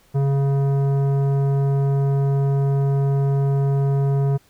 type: tone with tanh clipping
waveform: sine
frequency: 138.59 Hz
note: C#3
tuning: in tune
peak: -18 dBFS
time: 0.14-4.38 s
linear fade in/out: 20 ms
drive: 13 dB
effects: pink hiss -57 dBFS RMS until 4.49 s